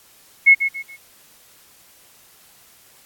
sine tone with echo, 2181 Hz, C#7, 29 cents flat, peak -6 dBFS, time 0.46-0.55 s, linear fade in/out 20 ms, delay 140 ms, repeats 3, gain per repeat -10 dB, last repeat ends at 0.97 s, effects white hiss -51 dBFS RMS until 3.05 s + AAC 64 kbps

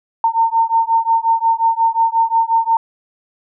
sine beating tone pair, 907 / 912.6 Hz, A#5 / A#5, -48 / -37 cents, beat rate 5.6 Hz, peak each -15 dBFS, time 0.24-2.77 s, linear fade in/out 2 ms, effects none

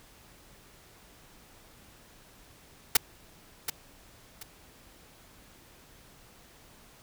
white noise with echo, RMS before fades -19 dBFS, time 2.95-2.97 s, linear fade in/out 5 ms, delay 730 ms, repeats 2, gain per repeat -11 dB, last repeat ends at 4.43 s, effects pink hiss -56 dBFS RMS until 7.02 s

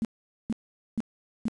sine tone bursts, 224.2 Hz, A3, 33 cents sharp, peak -24 dBFS, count 4, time 0.02-1.482 s, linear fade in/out 0 ms, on 28 ms, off 450 ms, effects resampled to 22050 Hz + 9-bit

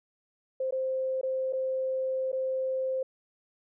sine tone with dropouts, 523.3 Hz, C5, in tune, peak -27 dBFS, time 0.6-3.03 s, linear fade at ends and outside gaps 5 ms, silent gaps 0.709-0.723 / 1.213-1.231 / 1.526-1.532 / 2.318-2.328 s, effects none

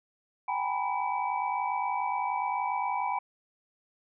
sine tone cluster, 771 / 821 / 922 / 989 / 2300 Hz, G5 / G#5 / A#5 / B5 / D7, -29 / -20 / -19 / +2 / -37 cents, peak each -35 / -33 / -37 / -31 / -40 dBFS, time 0.48-3.19 s, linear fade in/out 5 ms, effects none

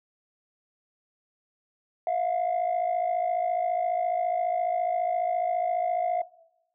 sine tone pair together, 660 / 714.6 Hz, E5 / F5, +2 / +40 cents, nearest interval minor second, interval 138 cents, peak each -25 dBFS, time 2.07-6.22 s, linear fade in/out 2 ms, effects noise-tail reverb RT60 0.8 s tail -20 dB re dry + tanh soft clip ceiling -20 dBFS

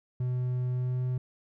triangle tone with pitch glide, 125.4 to 126.64 Hz, B2 to B2, +27 to +44 cents, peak -25 dBFS, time 0.2-1.18 s, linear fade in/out 5 ms, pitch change +17 cents, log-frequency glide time 0.71-1.04 s, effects none

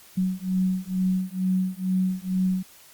sine beating tone pair, 185 / 187.2 Hz, F#3 / F#3, 0 / +20 cents, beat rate 2.2 Hz, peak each -25 dBFS, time 0.17-2.63 s, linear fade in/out 10 ms, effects white hiss -51 dBFS RMS until 2.93 s + Opus 48 kbps

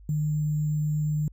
sine tone with sample-and-hold, 151.4 Hz, D#3, 47 cents flat, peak -23 dBFS, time 0.09-1.28 s, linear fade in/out 2 ms, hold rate 7350 Hz, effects added 50 Hz sine -46 dBFS peak until 1.32 s

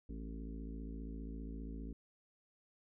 harmonic tone with a mistuned harmonic, 55 Hz, A1, in tune, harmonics 1 / 3 / 4 / 5 / 6 / 7 / 8, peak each -44 / -52 / -51 / -50 / -62 / -59 / -60 dBFS, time 0.09-1.93 s, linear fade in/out 5 ms, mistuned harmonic 8, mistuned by +33 cents, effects none

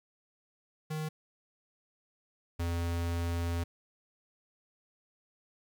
square tone pair in turn, 155.3 / 85.17 Hz, D#3 / F2, -3 / -43 cents, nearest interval minor seventh, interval 1040 cents, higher first, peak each -34 / -31 dBFS, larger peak second, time 0.9-1.09 / 2.59-3.64 s, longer second, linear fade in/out 10 ms, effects 11-bit

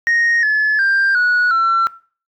sine tone with pitch steps, 1864.7 / 1719.8 / 1586.2 / 1463 / 1349.4 Hz, A#6 / A6 / G6 / F#6 / E6, 0 / -40 / +20 / -20 / +40 cents, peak -10 dBFS, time 0.07-1.87 s, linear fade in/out 0 ms, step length 360 ms, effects noise-tail reverb RT60 0.4 s tail -20 dB re dry + tanh soft clip ceiling -10 dBFS

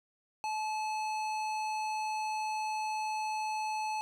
sine tone with hard clipping, 863 Hz, A5, 34 cents flat, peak -34 dBFS, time 0.44-4.01 s, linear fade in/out 0 ms, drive 15 dB, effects none

